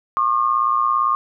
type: tone pair together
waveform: sine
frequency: 1084 / 1201.7 Hz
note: C#6 / D6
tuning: -39 / +39 cents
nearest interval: major second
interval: 178 cents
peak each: -18 dBFS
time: 0.17-1.15 s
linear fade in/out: 0 ms
effects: none